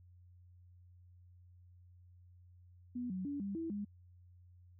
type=tone with pitch steps; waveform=sine; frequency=245.5 / 186 / 285.2 / 198.7 / 328.5 / 204.6 Hz; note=B3 / F#3 / C#4 / G3 / E4 / G#3; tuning=-10 / +9 / +49 / +24 / -6 / -26 cents; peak=-37 dBFS; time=2.95-3.85 s; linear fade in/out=10 ms; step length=150 ms; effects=added 89 Hz sine -58 dBFS peak until 4.79 s